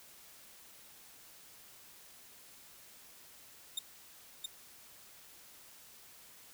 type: tone with echo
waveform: sawtooth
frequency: 3663 Hz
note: A#7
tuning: 31 cents flat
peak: -30 dBFS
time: 3.77-3.79 s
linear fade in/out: 5 ms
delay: 670 ms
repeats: 1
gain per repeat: -3 dB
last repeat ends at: 4.46 s
effects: white hiss -57 dBFS RMS until 6.53 s